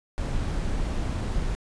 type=noise; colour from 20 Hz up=brown; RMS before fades=-27 dBFS; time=0.18-1.55 s; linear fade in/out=0 ms; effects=resampled to 22050 Hz